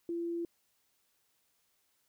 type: tone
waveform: sine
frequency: 340 Hz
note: F4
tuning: 46 cents flat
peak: -33 dBFS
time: 0.09-0.45 s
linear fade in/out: 2 ms
effects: white hiss -75 dBFS RMS until 2.08 s